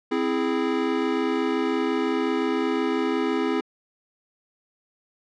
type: chord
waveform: square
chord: C augmented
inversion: none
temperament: equal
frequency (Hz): 261.6 / 329.6 / 415.3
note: C4 / E4 / G#4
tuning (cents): 0 / 0 / 0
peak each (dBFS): -27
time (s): 0.11-3.61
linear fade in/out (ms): 10
effects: low-pass 3000 Hz 12 dB/octave